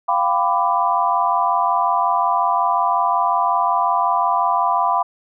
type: chord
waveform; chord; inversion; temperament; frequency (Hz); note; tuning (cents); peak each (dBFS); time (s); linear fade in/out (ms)
sine; G dominant seventh; third; equal with one note detuned; 698.5 / 784 / 998.1 / 1174.7; F5 / G5 / B5 / D6; 0 / 0 / +18 / 0; -21 / -22 / -18 / -22; 0.08-5.03; 10
effects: none